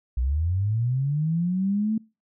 sine linear sweep, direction up, 57.9 to 223.3 Hz, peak -21 dBFS, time 0.17-1.98 s, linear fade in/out 5 ms, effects noise-tail reverb RT60 0.3 s tail -25 dB re dry

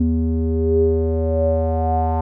square tone with low-pass filter sweep, 80.7 Hz, E2, 36 cents flat, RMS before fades -18 dBFS, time 0-2.21 s, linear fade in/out 5 ms, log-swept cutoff 270 to 830 Hz, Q 10, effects none

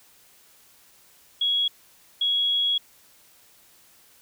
sine tone bursts at uneven times, 3329 Hz, G#7, 3 cents sharp, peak -20 dBFS, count 2, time 1.41-1.68 / 2.21-2.78 s, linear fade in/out 5 ms, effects white hiss -56 dBFS RMS until 4.21 s

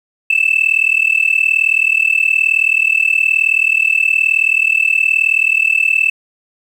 sine tone with amplitude modulation, 2637 Hz, E7, in tune, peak -5 dBFS, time 0.3-6.1 s, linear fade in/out 5 ms, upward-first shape sine, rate 38.9 Hz, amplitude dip 95%, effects tanh soft clip ceiling -4 dBFS + 7-bit

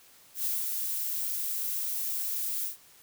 violet noise with ADSR envelope, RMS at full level -29 dBFS, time 0.34-2.77 s, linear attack 110 ms, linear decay 180 ms, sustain -3 dB, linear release 130 ms, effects white hiss -57 dBFS RMS until 3.02 s

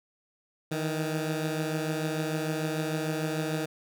15% pulse beating tone pair, 155.56 / 162.26 Hz, D#3 / E3, 0 / -27 cents, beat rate 6.7 Hz, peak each -23 / -29 dBFS, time 0.71-3.66 s, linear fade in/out 10 ms, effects none

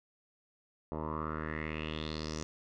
10% pulse tone with low-pass filter sweep, 77.78 Hz, D#2, in tune, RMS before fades -38 dBFS, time 0.92-2.43 s, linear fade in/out 0 ms, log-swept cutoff 790 to 6300 Hz, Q 5, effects none

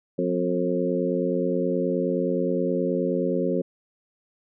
harmonic tone with a mistuned harmonic, 89.5 Hz, F2, 43 cents sharp, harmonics 2 / 3 / 4 / 5 / 6, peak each -28 / -28 / -28 / -28 / -28 dBFS, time 0.18-3.62 s, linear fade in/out 10 ms, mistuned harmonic 3, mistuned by -62 cents, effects none

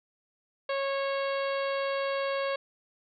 harmonic tone with a mistuned harmonic, 549 Hz, C#5, 17 cents flat, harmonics 1 / 2 / 3 / 4 / 5 / 6 / 7 / 8, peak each -29 / -35 / -39 / -41 / -43 / -45 / -46 / -47 dBFS, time 0.69-2.56 s, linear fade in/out 5 ms, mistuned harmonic 8, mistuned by +37 cents, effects none

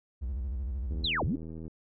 triangle tone with vibrato, 64.4 Hz, C2, 27 cents flat, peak -29 dBFS, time 0.21-1.07 s, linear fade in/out 20 ms, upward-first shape square, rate 13 Hz, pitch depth 170 cents each way
click train, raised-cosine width 3 ms, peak -30 dBFS, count 63, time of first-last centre 0.91-1.679 s, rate 80.6 Hz
sine linear two-way sweep, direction down then up, 4186 to 54.5 to 308.1 Hz, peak -27 dBFS, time 1.04-1.36 s, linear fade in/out 5 ms, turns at 1.24 s
effects none

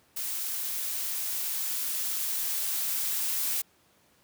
blue noise with level ramp, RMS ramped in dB -33 to -29 dBFS, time 0.16-3.62 s, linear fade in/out 10 ms, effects pink hiss -64 dBFS RMS until 4.23 s + high-pass 100 Hz 12 dB/octave

